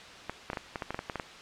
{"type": "clicks", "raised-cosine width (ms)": 0.5, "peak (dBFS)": -18, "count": 12, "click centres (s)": [0.296, 0.501, 0.532, 0.572, 0.758, 0.822, 0.906, 0.945, 0.991, 1.098, 1.157, 1.198], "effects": ["white hiss -47 dBFS RMS until 1.41 s", "low-pass 4000 Hz 12 dB/octave"]}